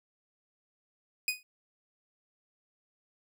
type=tone with exponential decay; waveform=sawtooth; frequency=2489 Hz; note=D#7; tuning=in tune; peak=-21 dBFS; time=1.28-1.43 s; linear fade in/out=2 ms; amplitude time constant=32 ms; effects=none